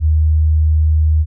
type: tone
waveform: sine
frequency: 77.78 Hz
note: D#2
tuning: in tune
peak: -9 dBFS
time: 0-1.26 s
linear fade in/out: 50 ms
effects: none